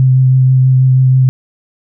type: tone with vibrato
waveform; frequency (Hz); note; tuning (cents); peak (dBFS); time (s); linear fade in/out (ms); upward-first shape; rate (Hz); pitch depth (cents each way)
sine; 130; C3; -11; -5; 0-1.29; 0; triangle; 6.2; 16
effects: none